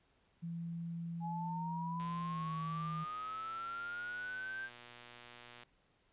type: tone with pitch glide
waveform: sine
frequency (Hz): 168.4 to 159.87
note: E3 to D#3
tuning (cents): +37 to +47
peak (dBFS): -39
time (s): 0.42-3.05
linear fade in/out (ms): 20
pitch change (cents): -90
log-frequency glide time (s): 2.26-2.51
type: linear sweep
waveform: sine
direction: up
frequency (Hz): 830.6 to 1581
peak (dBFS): -40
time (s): 1.2-4.7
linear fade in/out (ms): 50
type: click train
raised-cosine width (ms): 0.2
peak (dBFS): -35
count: 437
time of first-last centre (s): 2-5.633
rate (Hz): 120
effects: pink hiss -73 dBFS RMS until 6.12 s + resampled to 8000 Hz